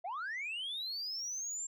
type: linear sweep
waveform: sine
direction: up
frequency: 646 to 7459 Hz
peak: -35 dBFS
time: 0.04-1.67 s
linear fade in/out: 10 ms
effects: tanh soft clip ceiling -35 dBFS